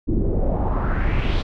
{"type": "noise with low-pass filter sweep", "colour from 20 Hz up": "brown", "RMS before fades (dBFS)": -20, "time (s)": [0.07, 1.43], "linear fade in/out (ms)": 20, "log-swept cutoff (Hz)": [280, 4100], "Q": 2.9, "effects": []}